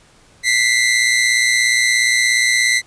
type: tone pair together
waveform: sawtooth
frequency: 1973 / 2090 Hz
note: B6 / C7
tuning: -2 / -2 cents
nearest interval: minor second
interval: 100 cents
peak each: -12 dBFS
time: 0.43-2.82 s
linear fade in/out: 50 ms
effects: pink hiss -50 dBFS RMS until 2.86 s + resampled to 22050 Hz